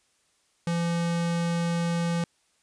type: tone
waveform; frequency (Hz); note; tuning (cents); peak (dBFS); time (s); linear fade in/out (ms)
square; 170; F3; -46; -25; 0.67-2.24; 2
effects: white hiss -68 dBFS RMS until 2.62 s + resampled to 22050 Hz